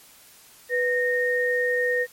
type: tone pair together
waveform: sine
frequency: 493.9 / 1847.6 Hz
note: B4 / A#6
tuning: 0 / -16 cents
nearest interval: octave + major seventh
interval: 2284 cents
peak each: -23 dBFS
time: 0.69-2.07 s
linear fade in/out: 50 ms
effects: white hiss -51 dBFS RMS until 2.12 s + MP3 64 kbps